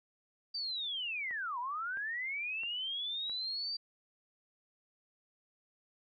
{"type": "linear two-way sweep", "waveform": "sine", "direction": "down then up", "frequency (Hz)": [4700, 935, 4700], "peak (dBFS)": -35, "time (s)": [0.54, 3.77], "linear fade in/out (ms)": 10, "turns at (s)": 1.59}
{"type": "click train", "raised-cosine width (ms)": 0.5, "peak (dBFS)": -37, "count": 4, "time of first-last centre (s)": [1.31, 3.297], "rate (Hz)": 1.51}
{"effects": []}